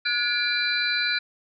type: tone cluster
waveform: sine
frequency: 1447 / 1699 / 2371 / 4038 / 4637 Hz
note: F#6 / G#6 / D7 / B7 / D8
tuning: -39 / +39 / +16 / +38 / -23 cents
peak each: -27 / -31 / -28 / -26 / -34 dBFS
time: 0.05-1.19 s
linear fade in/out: 10 ms
effects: none